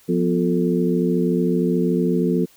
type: harmonic tone with a mistuned harmonic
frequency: 88.3 Hz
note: F2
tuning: 20 cents sharp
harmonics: 2 / 3 / 4 / 5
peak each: -20 / -22 / -23 / -24 dBFS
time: 0.08-2.46 s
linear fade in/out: 20 ms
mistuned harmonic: 3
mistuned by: -100 cents
effects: white hiss -53 dBFS RMS until 2.56 s